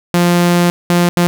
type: tone bursts at uneven times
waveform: sawtooth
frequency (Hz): 174.61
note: F3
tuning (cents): 0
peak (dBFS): -5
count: 3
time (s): 0.14-0.7 / 0.9-1.09 / 1.17-1.27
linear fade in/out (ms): 0
effects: none